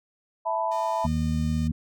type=chord; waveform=sine; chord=E suspended fourth; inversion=none; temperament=equal; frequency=659.3 / 880 / 987.8 Hz; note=E5 / A5 / B5; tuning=0 / 0 / 0 cents; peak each=-28 dBFS; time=0.45-1.07 s; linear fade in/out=20 ms
type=tone; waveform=5% pulse; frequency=608 Hz; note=D#5; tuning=40 cents flat; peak=-33 dBFS; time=0.71-1.68 s; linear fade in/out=10 ms
type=harmonic tone; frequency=77.78 Hz; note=D#2; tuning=in tune; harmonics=1 / 2 / 3; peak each=-27 / -27 / -27 dBFS; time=1.04-1.72 s; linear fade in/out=10 ms
effects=none